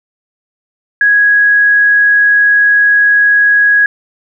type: tone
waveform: sine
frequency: 1661.2 Hz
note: G#6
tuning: in tune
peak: -5 dBFS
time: 1.01-3.86 s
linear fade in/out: 2 ms
effects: none